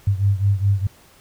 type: beating tone pair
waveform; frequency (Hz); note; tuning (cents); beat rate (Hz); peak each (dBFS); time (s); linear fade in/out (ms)
sine; 98 / 102.8; G2 / G#2; 0 / -17; 4.8; -17 / -20; 0.07-0.87; 5
effects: pink hiss -51 dBFS RMS until 1.2 s